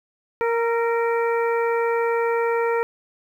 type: harmonic tone with a mistuned harmonic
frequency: 465.3 Hz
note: A#4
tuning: 3 cents flat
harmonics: 1 / 2 / 3 / 4 / 5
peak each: -20 / -26 / -30 / -32 / -34 dBFS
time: 0.41-2.83 s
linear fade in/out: 0 ms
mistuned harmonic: 3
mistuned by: -34 cents
effects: 9-bit